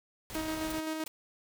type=noise; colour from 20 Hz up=pink; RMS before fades=-43 dBFS; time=0.3-0.79 s; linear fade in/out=0 ms
type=noise bursts; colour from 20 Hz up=white; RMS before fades=-41 dBFS; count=3; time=0.34-1.08 s; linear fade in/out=5 ms; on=20 ms; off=340 ms
type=tone with tremolo; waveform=sawtooth; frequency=315.4 Hz; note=D#4; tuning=24 cents sharp; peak=-28 dBFS; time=0.35-1.04 s; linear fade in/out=2 ms; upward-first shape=square; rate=7.7 Hz; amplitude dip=30%
effects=none